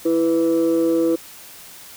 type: tone pair together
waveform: sine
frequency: 330.4 / 495.7 Hz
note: E4 / B4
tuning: +4 / +6 cents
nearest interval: perfect fifth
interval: 702 cents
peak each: -15 / -18 dBFS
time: 0.05-1.16 s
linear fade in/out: 10 ms
effects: tanh soft clip ceiling -11 dBFS + white hiss -41 dBFS RMS until 1.96 s